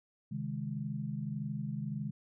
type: chord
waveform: sine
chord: Ab major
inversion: first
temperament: equal with one note detuned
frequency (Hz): 133.87 / 155.56 / 207.7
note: C3 / Eb3 / Ab3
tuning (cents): +40 / 0 / 0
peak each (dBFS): -39 / -39 / -39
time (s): 0.31-2.11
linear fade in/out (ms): 10
effects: none